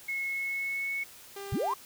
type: tone with pitch glide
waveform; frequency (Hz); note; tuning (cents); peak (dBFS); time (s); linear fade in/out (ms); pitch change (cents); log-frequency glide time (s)
sine; 2179 to 2208; C#7 to C#7; -30 to -7; -30; 0.08-1.04; 10; +23; 0.26-0.92
type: tone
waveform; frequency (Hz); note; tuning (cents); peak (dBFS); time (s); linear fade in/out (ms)
sawtooth; 397.8; G4; +25; -35; 1.36-1.74; 5
type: linear sweep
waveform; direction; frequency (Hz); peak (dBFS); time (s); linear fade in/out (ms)
sine; up; 58.27 to 1126; -27; 1.52-1.74; 5
effects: white hiss -51 dBFS RMS until 1.85 s